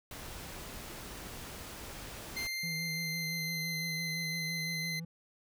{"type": "noise", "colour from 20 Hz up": "pink", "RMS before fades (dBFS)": -45, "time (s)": [0.11, 2.47], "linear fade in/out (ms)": 2}
{"type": "tone with pitch glide", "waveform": "25% pulse", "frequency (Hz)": [2093, 2056], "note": ["C7", "C7"], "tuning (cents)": [0, -31], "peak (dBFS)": -31, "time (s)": [2.36, 5], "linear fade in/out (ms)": 10, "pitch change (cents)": -31, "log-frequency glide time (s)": [2.68, 4.08]}
{"type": "tone with vibrato", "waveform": "triangle", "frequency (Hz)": 163.2, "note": "E3", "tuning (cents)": -17, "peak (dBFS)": -37, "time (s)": [2.63, 5.05], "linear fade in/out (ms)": 5, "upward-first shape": "sine", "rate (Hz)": 5.9, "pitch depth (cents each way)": 52}
{"effects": []}